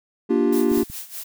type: chord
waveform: triangle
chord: G minor seventh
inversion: first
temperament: equal with one note detuned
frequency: 235.2 / 293.7 / 349.2 / 392 Hz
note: Bb3 / D4 / F4 / G4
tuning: +16 / 0 / 0 / 0 cents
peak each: -20 dBFS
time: 0.29-0.84 s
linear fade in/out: 20 ms
type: noise with tremolo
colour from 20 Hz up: blue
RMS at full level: -32 dBFS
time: 0.52-1.24 s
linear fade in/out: 10 ms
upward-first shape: sine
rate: 4.9 Hz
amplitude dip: 80%
type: clicks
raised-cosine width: 5 ms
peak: -26 dBFS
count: 4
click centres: 0.716 / 0.775 / 0.831 / 0.9 s
effects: none